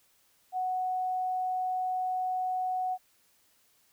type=tone; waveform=sine; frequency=740 Hz; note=F#5; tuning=in tune; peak=-28 dBFS; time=0.52-2.98 s; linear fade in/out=50 ms; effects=white hiss -67 dBFS RMS until 3.92 s